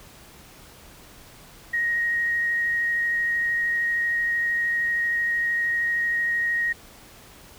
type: tone with vibrato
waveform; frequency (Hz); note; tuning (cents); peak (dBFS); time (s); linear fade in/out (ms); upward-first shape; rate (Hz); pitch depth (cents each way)
sine; 1878; A#6; +12; -21; 1.73-6.73; 10; triangle; 13; 11
effects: pink hiss -48 dBFS RMS until 7.58 s